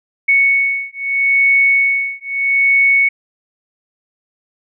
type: beating tone pair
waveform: sine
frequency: 2217 / 2217.78 Hz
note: C#7 / C#7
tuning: 0 / 0 cents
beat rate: 0.78 Hz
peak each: -14 dBFS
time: 0.28-3.09 s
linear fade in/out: 10 ms
effects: none